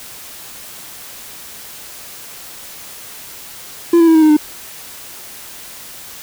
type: tone with pitch steps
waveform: triangle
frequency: 340.6 / 332.4 / 324.5 / 316.7 / 309.1 / 301.7 Hz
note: F4 / E4 / E4 / D#4 / D#4 / D4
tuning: -43 / +15 / -27 / +31 / -11 / +47 cents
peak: -4 dBFS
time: 3.93-4.368 s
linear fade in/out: 5 ms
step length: 73 ms
effects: white hiss -34 dBFS RMS until 6.22 s